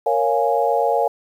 sine chord, Bb minor seventh, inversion none, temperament equal, 466.2 / 554.4 / 698.5 / 830.6 Hz, Bb4 / Db5 / F5 / Ab5, 0 / 0 / 0 / 0 cents, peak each -21 dBFS, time 0.06-1.08 s, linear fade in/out 5 ms, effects 8-bit

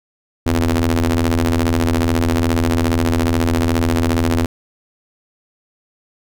sawtooth ring-modulated tone, 82.41 Hz, E2, in tune, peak -7 dBFS, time 0.46-4.46 s, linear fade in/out 5 ms, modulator 172 Hz, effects none

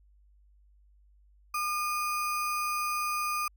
sine tone with sample-and-hold, 1209 Hz, D6, 50 cents sharp, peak -28 dBFS, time 1.54-3.48 s, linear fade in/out 5 ms, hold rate 3675 Hz, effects added 50 Hz sine -58 dBFS peak until 3.56 s

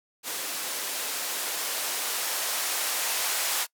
violet noise with band-pass filter sweep, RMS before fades -30 dBFS, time 0.23-3.67 s, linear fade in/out 50 ms, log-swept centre 320 to 640 Hz, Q 0.89, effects noise-tail reverb RT60 0.1 s tail -24 dB re dry

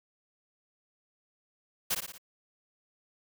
white noise with echo, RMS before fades -29 dBFS, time 1.9-1.95 s, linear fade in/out 10 ms, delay 58 ms, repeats 4, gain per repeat -5 dB, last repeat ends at 2.182 s, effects none

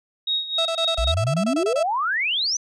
sine tone with tremolo, 3763 Hz, A#7, 16 cents sharp, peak -19 dBFS, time 0.27-1.12 s, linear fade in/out 5 ms, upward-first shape sine, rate 3.8 Hz, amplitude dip 75%
35% pulse tone bursts, 659.3 Hz, E5, in tune, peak -21 dBFS, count 13, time 0.58-1.83 s, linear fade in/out 5 ms, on 74 ms, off 24 ms
sine exponential sweep, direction up, 52.6 to 6190 Hz, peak -20 dBFS, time 0.98-2.57 s, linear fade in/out 5 ms
effects resampled to 22050 Hz

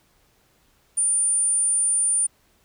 sine tone, 9240 Hz, D9, 29 cents flat, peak -18 dBFS, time 0.97-2.27 s, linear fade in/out 10 ms, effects pink hiss -62 dBFS RMS until 2.64 s

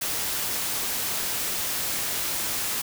white noise, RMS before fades -28 dBFS, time 0.01-2.82 s, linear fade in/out 10 ms, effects none

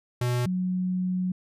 square / sine tone pair in turn, 122.8 / 183.3 Hz, B2 / F#3, -9 / -16 cents, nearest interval perfect fifth, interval 693 cents, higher second, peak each -24 dBFS, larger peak neither, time 0.21-0.46 / 0.46-1.32 s, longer second, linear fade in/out 5 ms, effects resampled to 32000 Hz

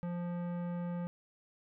sine tone with tanh clipping, 174.61 Hz, F3, in tune, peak -37 dBFS, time 0.03-1.07 s, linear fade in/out 0 ms, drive 16 dB, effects none

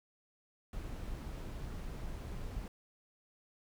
brown noise, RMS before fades -42 dBFS, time 0.73-2.68 s, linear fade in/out 2 ms, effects none

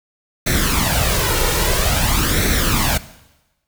pink noise with flanger, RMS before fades -17 dBFS, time 0.46-2.98 s, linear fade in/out 10 ms, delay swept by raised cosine 0.5 to 2.2 ms, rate 0.5 Hz, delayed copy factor +0.65, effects noise-tail reverb RT60 1.0 s tail -17 dB re dry

